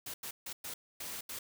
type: noise bursts at uneven times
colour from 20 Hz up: white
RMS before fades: -42 dBFS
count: 6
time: 0.06-0.14 / 0.23-0.31 / 0.46-0.53 / 0.64-0.74 / 1-1.21 / 1.29-1.39 s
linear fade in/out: 5 ms
effects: none